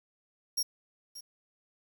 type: tone with echo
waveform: sawtooth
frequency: 5588 Hz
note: F8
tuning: in tune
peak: -25 dBFS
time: 0.57-0.63 s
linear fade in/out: 10 ms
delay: 580 ms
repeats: 1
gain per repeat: -15 dB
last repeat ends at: 1.21 s
effects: 10-bit